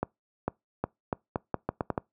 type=accelerating click train; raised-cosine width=1 ms; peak=-13 dBFS; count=10; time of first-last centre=0.03-1.978 s; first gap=450 ms; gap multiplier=0.8; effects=noise-tail reverb RT60 0.2 s tail -25 dB re dry + high-pass 80 Hz 12 dB/octave